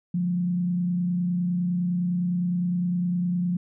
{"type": "tone with frequency modulation", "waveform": "sine", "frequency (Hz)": 177.2, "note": "F3", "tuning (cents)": 25, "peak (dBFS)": -22, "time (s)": [0.14, 3.57], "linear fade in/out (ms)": 5, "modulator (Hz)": 29.8, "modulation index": 0.33, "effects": []}